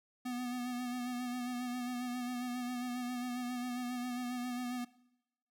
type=tone with vibrato; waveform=square; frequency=246.9 Hz; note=B3; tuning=in tune; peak=-37 dBFS; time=0.25-4.85 s; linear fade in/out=10 ms; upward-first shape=sine; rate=7.4 Hz; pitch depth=31 cents each way; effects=noise-tail reverb RT60 0.9 s tail -21 dB re dry